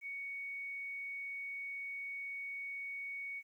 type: tone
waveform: sine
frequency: 2231 Hz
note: C#7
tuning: 11 cents sharp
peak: -40 dBFS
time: 0.01-3.43 s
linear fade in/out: 50 ms
effects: 12-bit